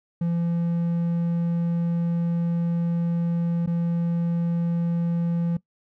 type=tone with dropouts; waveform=triangle; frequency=170 Hz; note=F3; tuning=46 cents flat; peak=-19 dBFS; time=0.21-5.57 s; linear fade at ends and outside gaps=5 ms; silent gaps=3.662-3.673 s; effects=noise-tail reverb RT60 0.1 s tail -19 dB re dry